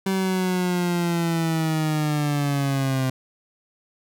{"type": "linear sweep", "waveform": "30% pulse", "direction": "down", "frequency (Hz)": [192.5, 129.8], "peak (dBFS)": -18, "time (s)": [0.06, 3.1], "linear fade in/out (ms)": 5, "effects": []}